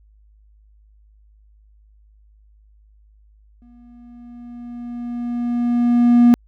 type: tone with exponential growth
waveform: triangle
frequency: 240 Hz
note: B3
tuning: 49 cents flat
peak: -4 dBFS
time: 3.62-6.34 s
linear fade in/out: 0 ms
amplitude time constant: 590 ms
effects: tanh soft clip ceiling 0 dBFS + added 52 Hz sine -49 dBFS peak until 6.47 s